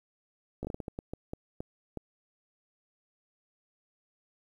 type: slowing click train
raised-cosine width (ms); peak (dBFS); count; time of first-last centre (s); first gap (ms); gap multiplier
2; -23; 12; 0.63-1.973; 17; 1.36
effects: 10-bit